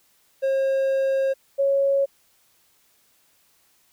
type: tone pair in turn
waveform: triangle / sine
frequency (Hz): 538 / 552.2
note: C5 / C#5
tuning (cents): +48 / -7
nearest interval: unison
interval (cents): 45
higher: second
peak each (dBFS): -17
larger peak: neither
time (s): 0.42-1.34 / 1.58-2.06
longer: first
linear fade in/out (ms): 20
effects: white hiss -62 dBFS RMS until 3.92 s